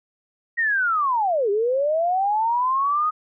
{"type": "linear two-way sweep", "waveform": "sine", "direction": "down then up", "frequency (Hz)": [1900, 392, 1260], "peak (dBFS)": -18, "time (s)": [0.57, 3.11], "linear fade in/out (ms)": 20, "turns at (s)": 1.5, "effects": []}